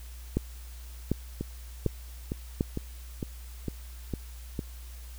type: two click trains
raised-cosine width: 3 ms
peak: -18 / -12 dBFS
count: 8 / 4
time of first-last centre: 1.41-4.592 / 0.37-2.609 s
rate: 2.2 / 1.34 Hz
effects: added 60 Hz sine -41 dBFS peak until 5.18 s + white hiss -53 dBFS RMS until 5.18 s